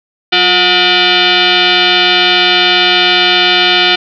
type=tone with frequency modulation; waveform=sine; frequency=355.4 Hz; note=F4; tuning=30 cents sharp; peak=-6 dBFS; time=0.32-3.96 s; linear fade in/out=10 ms; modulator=541 Hz; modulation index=6.8; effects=none